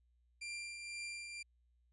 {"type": "tone with tremolo", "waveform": "sawtooth", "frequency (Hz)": 2376, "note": "D7", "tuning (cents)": 20, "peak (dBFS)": -38, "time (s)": [0.41, 1.43], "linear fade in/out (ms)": 10, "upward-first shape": "triangle", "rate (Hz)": 2, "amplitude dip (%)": 45, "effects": ["added 60 Hz sine -70 dBFS peak until 1.92 s", "resampled to 24000 Hz"]}